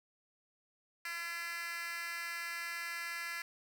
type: tone with high-pass filter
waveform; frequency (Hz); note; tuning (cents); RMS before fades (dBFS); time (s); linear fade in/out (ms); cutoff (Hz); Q
10% pulse; 339.8; F4; -47; -41; 1.05-3.42; 2; 1900; 1.9
effects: none